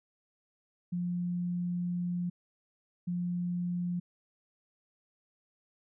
sine tone bursts at uneven times, 176.3 Hz, F3, 17 cents sharp, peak -30 dBFS, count 2, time 0.92-2.3 / 3.07-4 s, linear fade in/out 10 ms, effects none

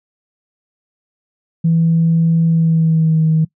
sine tone with pitch glide, 164.81 to 158.74 Hz, E3 to D#3, 0 to +35 cents, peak -9 dBFS, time 1.64-3.45 s, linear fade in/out 10 ms, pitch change -65 cents, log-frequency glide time 2.46-3.22 s, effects noise-tail reverb RT60 0.1 s tail -22 dB re dry + tanh soft clip ceiling -5 dBFS

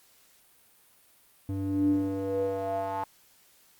square tone with band-pass filter sweep, 97.1 Hz, G2, 16 cents flat, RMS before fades -29 dBFS, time 1.49-3.04 s, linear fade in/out 0 ms, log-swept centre 200 to 900 Hz, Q 6.1, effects white hiss -61 dBFS RMS until 3.79 s + Opus 48 kbps

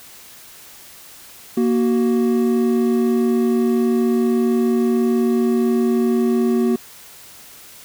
triangle tone pair together, 235.5 / 373.9 Hz, A#3 / F#4, +18 / +18 cents, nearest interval minor sixth, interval 800 cents, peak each -14 / -17 dBFS, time 1.57-6.76 s, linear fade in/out 5 ms, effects white hiss -42 dBFS RMS until 7.84 s

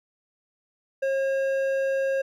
sine tone with hard clipping, 540 Hz, C#5, 45 cents flat, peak -24 dBFS, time 1.02-2.22 s, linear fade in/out 10 ms, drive 8 dB, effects none

